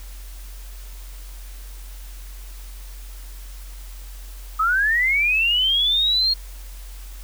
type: linear sweep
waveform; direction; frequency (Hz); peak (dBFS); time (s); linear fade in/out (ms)
sine; up; 1244.5 to 4288; -16; 4.59-6.34; 10
effects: added 45 Hz sine -34 dBFS peak until 7.23 s + white hiss -46 dBFS RMS until 7.23 s